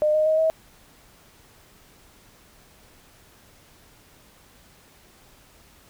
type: tone with pitch steps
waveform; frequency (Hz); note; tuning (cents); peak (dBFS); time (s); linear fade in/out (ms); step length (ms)
sine; 607 / 618 / 629.1 / 640.5; D#5 / D#5 / D#5 / E5; -43 / -12 / +19 / -50; -17; 0.02-0.5; 0; 120
effects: pink hiss -54 dBFS RMS until 5.89 s